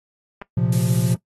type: clicks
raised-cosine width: 0.5 ms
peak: -19 dBFS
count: 2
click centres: 0.416 / 0.421 s
type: chord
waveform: triangle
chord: Bb suspended second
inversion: none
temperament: just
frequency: 116.54 / 131.11 / 174.81 Hz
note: Bb2 / C3 / F3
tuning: 0 / +4 / +2 cents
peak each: -19 dBFS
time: 0.57-1.16 s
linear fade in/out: 5 ms
type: noise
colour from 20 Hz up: blue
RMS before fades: -31 dBFS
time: 0.72-1.14 s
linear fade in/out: 5 ms
effects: noise-tail reverb RT60 0.1 s tail -18 dB re dry + AAC 32 kbps